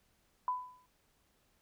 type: tone with exponential decay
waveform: sine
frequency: 1000 Hz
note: B5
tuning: 21 cents sharp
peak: -28 dBFS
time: 0.48-0.86 s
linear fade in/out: 1 ms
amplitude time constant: 81 ms
effects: pink hiss -73 dBFS RMS until 1.61 s